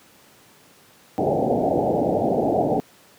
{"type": "low-pass noise", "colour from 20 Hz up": "white", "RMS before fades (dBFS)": -20, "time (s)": [1.18, 2.8], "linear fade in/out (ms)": 0, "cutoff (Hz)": 800, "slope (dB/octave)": 96, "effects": ["pink hiss -52 dBFS RMS until 3.18 s", "high-pass 150 Hz 12 dB/octave"]}